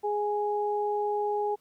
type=tone pair together; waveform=sine; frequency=415.3 / 830.6 Hz; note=G#4 / G#5; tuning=0 / 0 cents; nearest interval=octave; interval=1200 cents; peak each=-28 / -29 dBFS; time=0.03-1.56 s; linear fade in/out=20 ms; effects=pink hiss -68 dBFS RMS until 1.6 s + high-pass 60 Hz 12 dB/octave